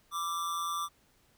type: tone with amplitude modulation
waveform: square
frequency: 1174 Hz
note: D6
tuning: 1 cent flat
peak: -30 dBFS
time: 0.11-0.89 s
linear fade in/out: 50 ms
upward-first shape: sine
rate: 170 Hz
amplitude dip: 55%
effects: pink hiss -67 dBFS RMS until 1.37 s